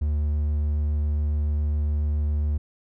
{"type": "tone", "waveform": "triangle", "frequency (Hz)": 74.4, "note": "D2", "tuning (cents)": 23, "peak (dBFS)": -19, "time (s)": [0.01, 2.58], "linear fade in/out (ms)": 10, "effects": []}